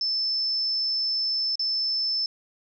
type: tone with dropouts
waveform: sine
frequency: 5274 Hz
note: E8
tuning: in tune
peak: -23 dBFS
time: 0.01-2.26 s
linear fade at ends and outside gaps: 2 ms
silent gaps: 1.556-1.594 s
effects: none